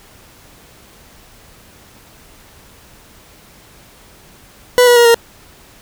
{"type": "tone with pitch steps", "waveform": "40% pulse", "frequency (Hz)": [493.9, 484.3, 474.9, 465.6], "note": ["B4", "B4", "A#4", "A#4"], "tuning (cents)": [0, -34, 32, -2], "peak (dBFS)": -5, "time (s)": [4.78, 5.144], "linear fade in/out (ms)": 0, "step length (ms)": 91, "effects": ["pink hiss -44 dBFS RMS until 5.81 s"]}